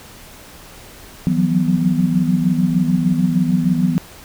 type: tone cluster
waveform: sine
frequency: 163 / 179.7 / 186.3 / 247.1 Hz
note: E3 / F3 / F#3 / B3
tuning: -19 / +50 / +12 / +1 cents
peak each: -19 dBFS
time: 1.27-3.98 s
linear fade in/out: 0 ms
effects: pink hiss -40 dBFS RMS until 4.24 s